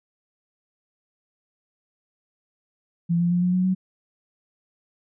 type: tone with pitch steps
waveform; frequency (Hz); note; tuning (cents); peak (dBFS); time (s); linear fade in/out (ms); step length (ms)
sine; 170.1 / 173.27 / 176.51 / 179.8 / 183.15 / 186.57; F3 / F3 / F3 / F#3 / F#3 / F#3; -45 / -13 / +19 / -49 / -17 / +15; -18; 3.09-3.75; 20; 110
effects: none